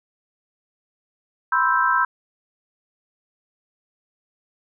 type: chord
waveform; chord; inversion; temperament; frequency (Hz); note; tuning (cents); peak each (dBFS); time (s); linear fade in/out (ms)
sine; C major seventh; third; equal; 987.8 / 1046.5 / 1318.5 / 1568; B5 / C6 / E6 / G6; 0 / 0 / 0 / 0; -22 / -23 / -21 / -21; 1.52-2.05; 5
effects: none